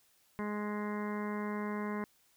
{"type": "harmonic tone", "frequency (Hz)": 208.7, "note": "G#3", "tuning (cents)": 9, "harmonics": [1, 2, 3, 4, 5, 6, 7, 8, 9, 10], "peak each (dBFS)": [-36, -41, -48, -49, -43, -54, -51, -52, -50, -51], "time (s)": [0.39, 2.04], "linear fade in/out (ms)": 0, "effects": ["white hiss -69 dBFS RMS until 2.36 s"]}